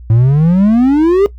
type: exponential sweep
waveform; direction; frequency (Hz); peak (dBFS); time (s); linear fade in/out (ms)
triangle; up; 108.8 to 415.3; -4; 0.1-1.26; 0
effects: noise-tail reverb RT60 0.1 s tail -17 dB re dry + added 60 Hz sine -29 dBFS peak until 1.38 s